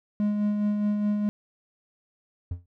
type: tone with tremolo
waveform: triangle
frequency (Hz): 207.9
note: G#3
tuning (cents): +2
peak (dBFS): -19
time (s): 0.2-1.29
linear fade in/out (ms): 0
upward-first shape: sine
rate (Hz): 4.8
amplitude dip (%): 35
type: tone with exponential decay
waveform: triangle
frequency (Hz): 87.7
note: F2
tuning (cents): +8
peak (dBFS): -23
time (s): 2.51-2.66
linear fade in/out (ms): 5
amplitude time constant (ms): 31
effects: none